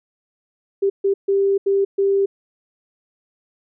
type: tone bursts at uneven times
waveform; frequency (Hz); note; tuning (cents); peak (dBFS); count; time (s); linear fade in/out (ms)
sine; 394.4; G4; +11; -14; 5; 0.82-0.9 / 1.04-1.14 / 1.28-1.58 / 1.66-1.85 / 1.98-2.26; 10
effects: none